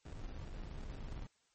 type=noise with sample-and-hold; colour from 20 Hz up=brown; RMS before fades=-45 dBFS; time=0.05-1.27 s; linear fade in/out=5 ms; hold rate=1050 Hz; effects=white hiss -75 dBFS RMS until 1.54 s + MP3 32 kbps